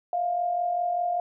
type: tone pair together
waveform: sine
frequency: 659.3 / 704.4 Hz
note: E5 / F5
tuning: 0 / +15 cents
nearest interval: minor second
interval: 115 cents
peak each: -33 / -24 dBFS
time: 0.13-1.2 s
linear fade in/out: 2 ms
effects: none